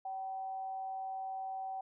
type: tone with amplitude modulation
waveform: sine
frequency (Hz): 766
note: G5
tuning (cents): -40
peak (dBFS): -36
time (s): 0.05-1.81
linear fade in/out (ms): 5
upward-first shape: sine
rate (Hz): 204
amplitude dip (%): 30
effects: none